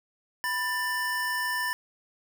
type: tone pair together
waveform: square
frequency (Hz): 986 / 1780.3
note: B5 / A6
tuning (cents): -3 / +20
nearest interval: minor seventh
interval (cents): 1023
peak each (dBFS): -33 / -29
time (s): 0.44-1.73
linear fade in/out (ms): 0
effects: none